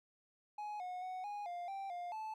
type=tone with pitch steps; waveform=triangle; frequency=838 / 727 / 741 / 824 / 702 / 783 / 705 / 872 Hz; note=G#5 / F#5 / F#5 / G#5 / F5 / G5 / F5 / A5; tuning=+15 / -31 / +2 / -14 / +9 / -2 / +16 / -16 cents; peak=-39 dBFS; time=0.58-2.34 s; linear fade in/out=5 ms; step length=220 ms; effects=none